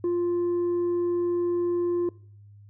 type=tone with tanh clipping; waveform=sine; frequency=349.2 Hz; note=F4; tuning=in tune; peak=-23 dBFS; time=0.04-2.09 s; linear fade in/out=2 ms; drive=2 dB; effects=noise-tail reverb RT60 0.6 s tail -23 dB re dry + added 102 Hz sine -47 dBFS peak until 2.69 s